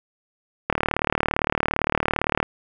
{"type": "click train", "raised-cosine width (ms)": 0.5, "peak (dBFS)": -4, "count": 66, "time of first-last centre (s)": [0.7, 2.429], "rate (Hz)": 37.6, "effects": []}